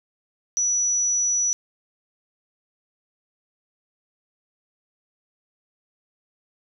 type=tone; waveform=sine; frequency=5900 Hz; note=F#8; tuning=6 cents flat; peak=-19 dBFS; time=0.57-1.53 s; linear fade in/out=0 ms; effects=none